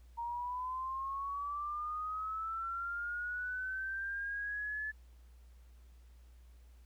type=linear sweep; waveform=sine; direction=up; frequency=931 to 1732 Hz; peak=-36 dBFS; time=0.17-4.92 s; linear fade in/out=20 ms; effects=added 60 Hz sine -55 dBFS peak until 6.85 s + pink hiss -72 dBFS RMS until 6.85 s